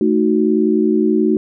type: chord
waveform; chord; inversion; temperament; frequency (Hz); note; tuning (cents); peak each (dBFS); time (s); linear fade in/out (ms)
sine; D# diminished; second; equal; 220 / 311.1 / 370; A3 / D#4 / F#4; 0 / 0 / 0; -16; 0.01-1.37; 2
effects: none